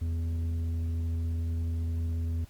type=tone with tanh clipping; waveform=sine; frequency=83 Hz; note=E2; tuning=12 cents sharp; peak=-29 dBFS; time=0.01-2.45 s; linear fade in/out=10 ms; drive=7 dB; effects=pink hiss -59 dBFS RMS until 2.49 s + Opus 48 kbps